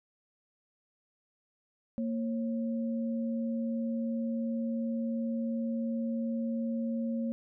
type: tone pair together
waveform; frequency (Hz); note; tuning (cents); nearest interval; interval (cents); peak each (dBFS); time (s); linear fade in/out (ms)
sine; 230.7 / 543; A#3 / C#5; -18 / -36; octave + minor third; 1482; -30 / -40; 1.98-7.32; 0
effects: none